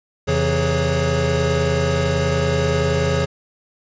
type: tone cluster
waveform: square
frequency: 84.2 / 133.9 / 164.5 / 420.2 / 548 Hz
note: E2 / C3 / E3 / G#4 / C#5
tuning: +37 / +40 / -3 / +20 / -20 cents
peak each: -24 dBFS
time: 0.27-3.26 s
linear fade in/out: 20 ms
effects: resampled to 16000 Hz